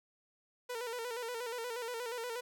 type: tone with vibrato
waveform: sawtooth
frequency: 474.9 Hz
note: A#4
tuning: 32 cents sharp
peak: -34 dBFS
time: 0.69-2.41 s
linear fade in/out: 10 ms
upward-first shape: square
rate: 8.4 Hz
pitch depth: 69 cents each way
effects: none